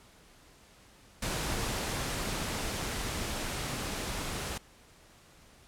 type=noise with level ramp; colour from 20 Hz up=pink; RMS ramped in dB=-33 to -36 dBFS; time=1.22-4.58 s; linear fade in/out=5 ms; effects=pink hiss -58 dBFS RMS until 5.67 s + low-pass 11000 Hz 12 dB/octave